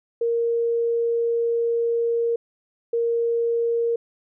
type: tone pair in turn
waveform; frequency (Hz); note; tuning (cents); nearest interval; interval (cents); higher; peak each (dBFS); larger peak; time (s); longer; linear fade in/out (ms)
sine; 466.2 / 466.2; A#4 / A#4; 0 / 0; unison; 0; neither; -19 / -19; neither; 0.21-2.36 / 2.93-3.96; first; 5
effects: none